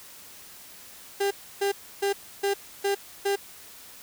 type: tone bursts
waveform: 35% pulse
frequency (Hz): 398.8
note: G4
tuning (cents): +30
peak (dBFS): -21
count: 6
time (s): 1.2-3.36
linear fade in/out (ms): 10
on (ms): 110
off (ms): 300
effects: white hiss -47 dBFS RMS until 4.02 s